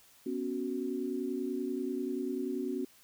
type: chord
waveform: sine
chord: B suspended second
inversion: none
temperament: equal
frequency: 246.9 / 277.2 / 370 Hz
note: B3 / C#4 / F#4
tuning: 0 / 0 / 0 cents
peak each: -37 / -36 / -36 dBFS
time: 0.26-2.85 s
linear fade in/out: 5 ms
effects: white hiss -61 dBFS RMS until 3.03 s